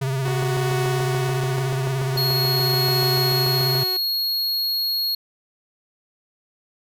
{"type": "tone with vibrato", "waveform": "square", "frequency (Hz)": 133.7, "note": "C3", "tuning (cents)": 38, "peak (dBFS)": -22, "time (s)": [0.01, 3.84], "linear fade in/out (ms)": 10, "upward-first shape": "triangle", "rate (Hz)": 17, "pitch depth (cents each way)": 64}
{"type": "tone with tremolo", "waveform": "sawtooth", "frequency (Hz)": 370, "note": "F#4", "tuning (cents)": 0, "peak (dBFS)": -19, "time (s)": [0.25, 3.97], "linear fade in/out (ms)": 5, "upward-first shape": "triangle", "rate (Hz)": 0.44, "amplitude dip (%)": 75}
{"type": "click train", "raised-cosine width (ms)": 1, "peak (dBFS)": -17, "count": 25, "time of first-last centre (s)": [0.28, 3.753], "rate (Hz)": 6.91}
{"type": "tone", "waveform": "square", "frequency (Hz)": 4306, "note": "C8", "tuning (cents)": 49, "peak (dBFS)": -21, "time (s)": [2.17, 5.15], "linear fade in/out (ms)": 5}
{"effects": []}